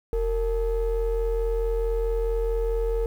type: ring-modulated tone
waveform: triangle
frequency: 207.7 Hz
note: G#3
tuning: in tune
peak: -17 dBFS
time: 0.13-3.06 s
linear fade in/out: 0 ms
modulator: 250 Hz
effects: 9-bit